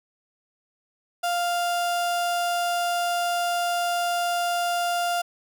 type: tone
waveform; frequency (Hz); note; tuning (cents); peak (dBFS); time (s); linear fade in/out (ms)
35% pulse; 698.5; F5; 0; -21; 1.23-5.22; 10
effects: none